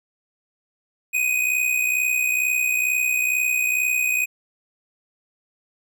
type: tone with amplitude modulation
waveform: square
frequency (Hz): 2497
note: D#7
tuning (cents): +6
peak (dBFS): -17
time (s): 1.13-4.26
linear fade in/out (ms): 20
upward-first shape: sine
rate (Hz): 62.2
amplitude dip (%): 60
effects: none